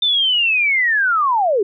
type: linear sweep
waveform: sine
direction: down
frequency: 3594 to 370 Hz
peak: -13 dBFS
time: 0.02-1.63 s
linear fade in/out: 5 ms
effects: none